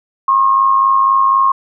sine tone with amplitude modulation, 1078 Hz, C#6, 49 cents flat, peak -6 dBFS, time 0.28-1.52 s, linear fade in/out 5 ms, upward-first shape sine, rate 104 Hz, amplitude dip 50%, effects none

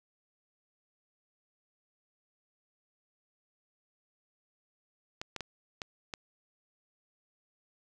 clicks, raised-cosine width 0.2 ms, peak -20 dBFS, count 5, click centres 5.215 / 5.363 / 5.407 / 5.818 / 6.138 s, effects none

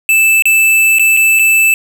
square tone with dropouts, 2637 Hz, E7, in tune, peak -7 dBFS, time 0.09-1.74 s, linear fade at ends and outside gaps 1 ms, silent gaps 0.423-0.455 / 0.986-0.995 / 1.167-1.171 / 1.39-1.394 s, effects none

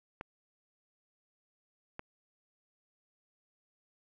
clicks, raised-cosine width 0.5 ms, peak -25 dBFS, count 2, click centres 0.211 / 1.994 s, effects none

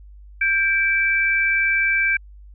sine tone pair together, 1585.2 / 2322 Hz, G6 / D7, +19 / -20 cents, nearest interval perfect fifth, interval 661 cents, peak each -20 / -18 dBFS, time 0.41-2.17 s, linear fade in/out 5 ms, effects added 50 Hz sine -40 dBFS peak until 2.54 s

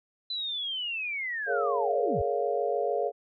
sine linear sweep, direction down, 4032 to 51.5 Hz, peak -30 dBFS, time 0.3-2.22 s, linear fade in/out 5 ms
sine chord, Bb minor seventh, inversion third, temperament just, 419.5 / 466.2 / 559.4 / 699.2 Hz, Ab4 / Bb4 / Db5 / F5, +17 / 0 / +16 / +2 cents, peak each -31 dBFS, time 1.46-3.12 s, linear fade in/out 50 ms
effects none

